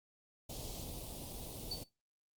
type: band-stop noise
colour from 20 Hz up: pink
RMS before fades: -45 dBFS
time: 0.49-1.84 s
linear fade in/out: 10 ms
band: 800 to 3200 Hz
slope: 24 dB/octave
type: tone with exponential decay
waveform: sine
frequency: 4511 Hz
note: C#8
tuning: 29 cents sharp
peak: -34 dBFS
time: 1.71-1.89 s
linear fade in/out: 5 ms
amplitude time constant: 39 ms
effects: noise-tail reverb RT60 0.2 s tail -19 dB re dry + Opus 48 kbps